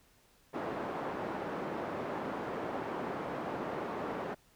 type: band-pass noise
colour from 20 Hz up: pink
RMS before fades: -38 dBFS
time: 0.53-4.35 s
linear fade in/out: 20 ms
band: 260 to 1100 Hz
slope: 12 dB/octave
effects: pink hiss -66 dBFS RMS until 4.55 s